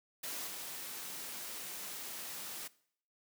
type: noise with level steps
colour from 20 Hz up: white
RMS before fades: -41 / -44 dBFS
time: 0.23-2.68 s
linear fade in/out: 10 ms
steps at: 0.46 s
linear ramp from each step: 20 ms
effects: noise-tail reverb RT60 0.6 s tail -20 dB re dry + high-pass 150 Hz 12 dB/octave